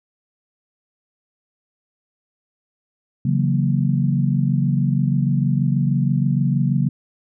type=chord; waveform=sine; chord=F# dominant seventh; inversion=second; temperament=equal; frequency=138.59 / 164.81 / 185 / 233.1 Hz; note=C#3 / E3 / F#3 / A#3; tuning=0 / 0 / 0 / 0 cents; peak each=-18 / -24 / -22 / -24 dBFS; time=3.25-6.89 s; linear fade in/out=5 ms; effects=none